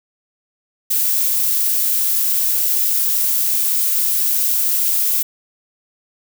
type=noise; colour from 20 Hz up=violet; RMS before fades=-17 dBFS; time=0.9-5.23 s; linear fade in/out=10 ms; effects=none